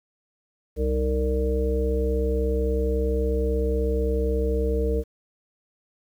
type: harmonic tone with a mistuned harmonic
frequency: 65.41 Hz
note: C2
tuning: in tune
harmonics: 1 / 3 / 5 / 7 / 9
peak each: -23 / -33 / -33 / -25 / -35 dBFS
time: 0.76-5.04 s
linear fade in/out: 50 ms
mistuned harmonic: 5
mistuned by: -89 cents
effects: 9-bit